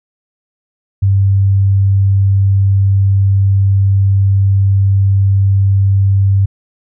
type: tone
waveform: sine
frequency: 98 Hz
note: G2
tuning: in tune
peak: -7 dBFS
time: 1.02-6.46 s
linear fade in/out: 10 ms
effects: none